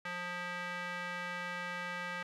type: tone with band-pass filter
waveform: square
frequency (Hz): 177.3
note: F3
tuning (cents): +26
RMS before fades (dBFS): -40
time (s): 0.05-2.23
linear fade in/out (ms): 5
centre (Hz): 1800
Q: 1.8
effects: none